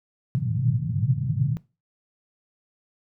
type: band-pass noise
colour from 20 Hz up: white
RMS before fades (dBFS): -24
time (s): 0.35-1.57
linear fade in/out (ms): 0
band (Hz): 110 to 150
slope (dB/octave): 48
effects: noise-tail reverb RT60 0.3 s tail -20 dB re dry